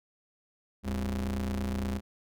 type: ring-modulated tone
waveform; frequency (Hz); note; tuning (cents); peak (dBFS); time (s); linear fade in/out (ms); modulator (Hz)
40% pulse; 61.74; B1; 0; -26; 0.83-2.01; 50; 140
effects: none